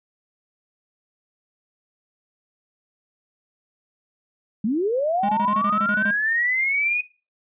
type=linear sweep; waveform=sine; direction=up; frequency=196 to 2489 Hz; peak=-19 dBFS; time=4.64-7.01 s; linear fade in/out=5 ms
type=tone bursts; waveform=square; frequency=207.7 Hz; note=G#3; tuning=in tune; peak=-25 dBFS; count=11; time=5.23-6.11 s; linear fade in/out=5 ms; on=60 ms; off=22 ms
effects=noise-tail reverb RT60 0.3 s tail -18 dB re dry + resampled to 8000 Hz